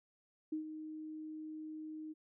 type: tone with ADSR envelope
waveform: sine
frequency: 311.1 Hz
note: D#4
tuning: in tune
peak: -34 dBFS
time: 0.52-2.14 s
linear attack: 7 ms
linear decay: 110 ms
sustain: -9 dB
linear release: 25 ms
effects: none